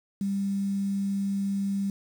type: tone with quantisation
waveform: sine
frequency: 197.7 Hz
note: G3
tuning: 15 cents sharp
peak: -25 dBFS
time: 0.21-1.9 s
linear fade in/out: 2 ms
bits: 8
effects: none